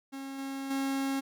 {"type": "tone with level steps", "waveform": "45% pulse", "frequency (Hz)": 271.5, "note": "C#4", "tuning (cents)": -36, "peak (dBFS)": [-38, -35, -29], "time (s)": [0.12, 1.21], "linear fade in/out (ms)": 20, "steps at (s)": [0.38, 0.7], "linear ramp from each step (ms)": 10, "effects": []}